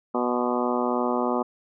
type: harmonic tone with a mistuned harmonic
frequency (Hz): 122.8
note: B2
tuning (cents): -9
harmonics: 2 / 3 / 4 / 5 / 6 / 7 / 8 / 9 / 10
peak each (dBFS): -27 / -29 / -30 / -31 / -32 / -32 / -33 / -34 / -34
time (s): 0.14-1.43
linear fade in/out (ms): 10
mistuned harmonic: 8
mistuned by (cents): +39
effects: none